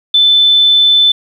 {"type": "tone", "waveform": "sine", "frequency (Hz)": 3520, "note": "A7", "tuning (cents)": 0, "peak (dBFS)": -5, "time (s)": [0.14, 1.12], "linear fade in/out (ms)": 5, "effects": ["7-bit"]}